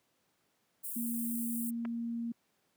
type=high-pass noise; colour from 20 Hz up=white; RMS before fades=-40 dBFS; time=0.83-1.71 s; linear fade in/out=20 ms; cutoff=8500 Hz; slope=48 dB/octave
type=tone; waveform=sine; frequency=233.1 Hz; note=A#3; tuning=in tune; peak=-33 dBFS; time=0.96-2.32 s; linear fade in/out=5 ms
type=clicks; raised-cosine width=0.5 ms; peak=-30 dBFS; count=2; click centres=1.851 / 1.854 s
effects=pink hiss -75 dBFS RMS until 2.76 s + high-pass 150 Hz 12 dB/octave